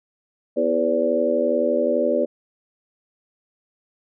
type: harmonic tone with a mistuned harmonic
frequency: 82.41 Hz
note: E2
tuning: in tune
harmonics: 3 / 4 / 5 / 6 / 7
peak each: -26 / -26 / -26 / -23 / -21 dBFS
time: 0.56-2.26 s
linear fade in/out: 20 ms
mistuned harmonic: 6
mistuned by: +37 cents
effects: none